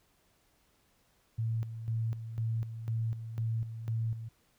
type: tone with tremolo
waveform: sine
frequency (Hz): 113.1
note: A2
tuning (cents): +48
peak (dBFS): -29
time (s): 1.38-4.29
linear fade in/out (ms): 10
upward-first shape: square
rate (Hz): 2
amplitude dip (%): 65
effects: pink hiss -70 dBFS RMS until 4.58 s